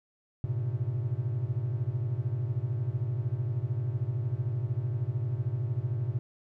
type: tone cluster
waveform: triangle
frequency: 104.3 / 120.2 / 133.3 Hz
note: G#2 / B2 / C3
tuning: +8 / -46 / +33 cents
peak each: -32 / -29 / -32 dBFS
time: 0.44-6.19 s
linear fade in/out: 0 ms
effects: none